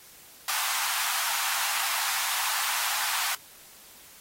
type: high-pass noise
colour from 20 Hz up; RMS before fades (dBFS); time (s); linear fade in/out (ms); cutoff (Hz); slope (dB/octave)
pink; -29; 0.48-3.35; 2; 790; 48
effects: white hiss -51 dBFS RMS until 4.2 s + AAC 48 kbps